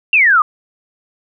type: exponential sweep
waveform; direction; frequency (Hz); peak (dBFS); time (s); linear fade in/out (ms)
sine; down; 2794 to 1174.7; -7; 0.13-0.42; 2
effects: none